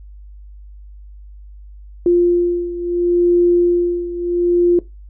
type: beating tone pair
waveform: sine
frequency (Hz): 349.2 / 349.93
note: F4 / F4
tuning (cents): 0 / +3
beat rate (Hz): 0.73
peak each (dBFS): -13 / -17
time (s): 2.06-4.79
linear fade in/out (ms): 2
effects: noise-tail reverb RT60 0.2 s tail -19 dB re dry + added 50 Hz sine -35 dBFS peak until 5.09 s